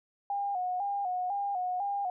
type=tone with vibrato; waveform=sine; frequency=765 Hz; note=G5; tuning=42 cents flat; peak=-29 dBFS; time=0.3-2.1 s; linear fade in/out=2 ms; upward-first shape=square; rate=2 Hz; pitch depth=86 cents each way; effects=none